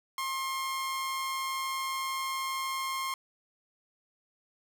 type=tone with amplitude modulation; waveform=sawtooth; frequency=1067 Hz; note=C6; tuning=34 cents sharp; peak=-26 dBFS; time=0.18-3.14 s; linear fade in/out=2 ms; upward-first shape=sine; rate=160 Hz; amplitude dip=35%; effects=none